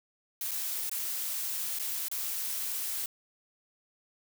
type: noise with dropouts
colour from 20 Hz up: blue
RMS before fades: -34 dBFS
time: 0.41-3.06 s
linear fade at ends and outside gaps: 2 ms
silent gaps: 0.511-0.515 / 0.896-0.914 / 1.788-1.796 / 2.084-2.114 s
effects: none